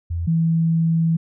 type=tone pair in turn; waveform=sine; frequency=84.6 / 164.19 Hz; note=E2 / E3; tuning=+45 / -7 cents; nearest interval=major seventh; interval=1148 cents; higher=second; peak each=-21 / -15 dBFS; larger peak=second; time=0.1-0.27 / 0.27-1.17 s; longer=second; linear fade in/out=10 ms; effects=none